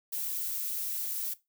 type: noise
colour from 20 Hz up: violet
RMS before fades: -34 dBFS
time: 0.12-1.34 s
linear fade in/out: 10 ms
effects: noise-tail reverb RT60 0.2 s tail -17 dB re dry